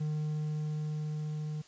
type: tone with level ramp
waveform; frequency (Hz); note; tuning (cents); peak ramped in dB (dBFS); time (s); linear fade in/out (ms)
triangle; 152.4; D#3; -36; -28 to -32; 0-1.62; 10
effects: white hiss -58 dBFS RMS until 1.67 s + resampled to 16000 Hz